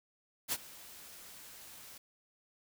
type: noise with ADSR envelope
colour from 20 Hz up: white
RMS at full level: -32 dBFS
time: 0.48-1.98 s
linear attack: 46 ms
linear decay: 41 ms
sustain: -20 dB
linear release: 4 ms
effects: none